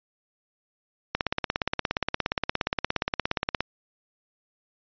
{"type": "click train", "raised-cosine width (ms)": 0.3, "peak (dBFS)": -8, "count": 43, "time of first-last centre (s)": [1.15, 3.606], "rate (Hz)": 17.1, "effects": ["resampled to 11025 Hz"]}